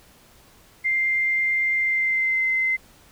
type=tone with pitch glide; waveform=sine; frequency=2097 to 2066 Hz; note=C7 to C7; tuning=+3 to -22 cents; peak=-19 dBFS; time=0.84-2.77 s; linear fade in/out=20 ms; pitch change=-25 cents; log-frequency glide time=1.74-2.48 s; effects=pink hiss -53 dBFS RMS until 3.11 s